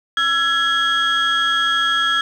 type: tone cluster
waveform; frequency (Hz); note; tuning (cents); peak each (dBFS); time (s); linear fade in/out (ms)
sine; 1343 / 1675 / 3292; E6 / G#6 / G#7; +32 / +14 / -16; -18; 0.17-2.21; 2
effects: tanh soft clip ceiling -10 dBFS + 8-bit